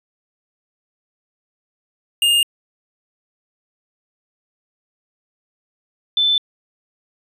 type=tone pair in turn; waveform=square / sine; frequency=2826 / 3525 Hz; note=F7 / A7; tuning=+20 / +2 cents; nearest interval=major third; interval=382 cents; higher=second; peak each=-13 dBFS; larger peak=neither; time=2.22-2.43 / 6.17-6.38 s; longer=neither; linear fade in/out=2 ms; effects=resampled to 32000 Hz